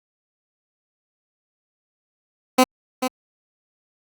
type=tone with echo; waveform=15% pulse; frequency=256.1 Hz; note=C4; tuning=37 cents flat; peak=-4 dBFS; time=2.58-2.64 s; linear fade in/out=10 ms; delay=440 ms; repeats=1; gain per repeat=-9 dB; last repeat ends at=3.08 s; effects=Opus 48 kbps